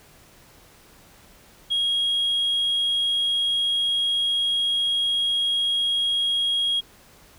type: tone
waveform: sine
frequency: 3282 Hz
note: G#7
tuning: 21 cents flat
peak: -18 dBFS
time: 1.7-6.81 s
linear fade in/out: 20 ms
effects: tanh soft clip ceiling -18 dBFS + pink hiss -52 dBFS RMS until 7.38 s